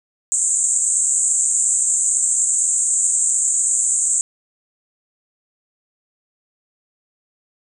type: band-pass noise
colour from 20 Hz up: white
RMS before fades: -18 dBFS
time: 0.32-4.21 s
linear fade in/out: 0 ms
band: 7000 to 8400 Hz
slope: 96 dB/octave
effects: none